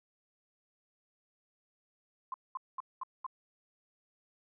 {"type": "tone bursts", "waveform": "sine", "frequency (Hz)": 1046.5, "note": "C6", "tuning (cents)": 0, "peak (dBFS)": -35, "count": 5, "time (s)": [2.32, 3.265], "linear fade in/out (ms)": 2, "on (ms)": 21, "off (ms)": 210, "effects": []}